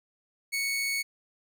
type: tone with amplitude modulation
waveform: sawtooth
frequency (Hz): 2217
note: C#7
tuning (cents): 0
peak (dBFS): -23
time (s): 0.52-1.03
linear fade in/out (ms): 20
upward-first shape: sine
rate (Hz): 115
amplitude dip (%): 25
effects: none